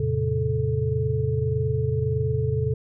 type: tone cluster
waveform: sine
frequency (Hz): 84.5 / 112.6 / 134.3 / 435.4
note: E2 / A2 / C3 / A4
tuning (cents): +43 / +40 / +46 / -18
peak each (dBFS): -29 / -26 / -25 / -27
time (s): 0-2.74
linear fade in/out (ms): 5
effects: none